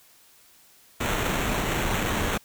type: noise with sample-and-hold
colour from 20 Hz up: pink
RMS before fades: -26 dBFS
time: 1-2.38 s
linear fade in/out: 10 ms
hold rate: 4900 Hz
effects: white hiss -56 dBFS RMS until 2.44 s